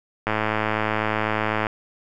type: click train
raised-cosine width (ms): 0.5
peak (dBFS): -7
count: 152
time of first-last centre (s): 0.27-1.668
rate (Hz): 108
effects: none